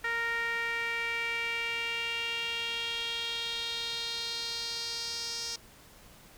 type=tone with band-pass filter sweep; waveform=sawtooth; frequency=464.5 Hz; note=A#4; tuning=6 cents flat; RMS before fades=-34 dBFS; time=0.04-5.56 s; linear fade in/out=5 ms; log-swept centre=1800 to 5300 Hz; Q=4; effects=pink hiss -55 dBFS RMS until 6.37 s